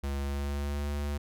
square tone with pitch glide, 69.8 to 72.35 Hz, C#2 to D2, +13 to -25 cents, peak -31 dBFS, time 0.03-1.18 s, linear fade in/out 10 ms, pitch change +62 cents, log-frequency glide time 0.18-0.89 s, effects none

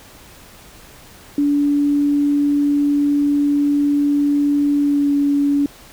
sine tone with pitch glide, 288.2 to 284.9 Hz, D4 to C#4, -33 to +48 cents, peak -13 dBFS, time 1.38-5.66 s, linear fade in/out 2 ms, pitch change -19 cents, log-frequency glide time 4.78-5.13 s, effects pink hiss -43 dBFS RMS until 5.92 s

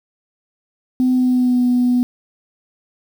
sine tone with pitch glide, 254.3 to 246.8 Hz, C4 to B3, -49 to -1 cents, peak -11 dBFS, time 1-2.03 s, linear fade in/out 0 ms, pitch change -52 cents, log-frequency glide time 1.13-1.64 s, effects tanh soft clip ceiling -8 dBFS + 7-bit

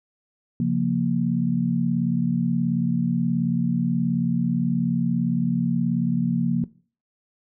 sine chord, Bb minor, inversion first, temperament equal with one note detuned, 135.9 / 174.61 / 233.1 Hz, Db3 / F3 / Bb3, -34 / 0 / 0 cents, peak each -26 / -23 / -23 dBFS, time 0.6-6.64 s, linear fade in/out 2 ms, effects noise-tail reverb RT60 0.4 s tail -19 dB re dry

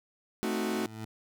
40% pulse chord, A diminished seventh, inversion none, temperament equal, 220 / 261.6 / 311.1 / 370 Hz, A3 / C4 / Eb4 / Gb4, 0 / 0 / 0 / 0 cents, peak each -32 / -37 / -36 / -33 dBFS, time 0.43-0.86 s, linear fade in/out 0 ms
20% pulse tone with exponential growth, 110 Hz, A2, in tune, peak -31 dBFS, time 0.45-1.05 s, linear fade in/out 5 ms, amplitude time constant 130 ms
effects none

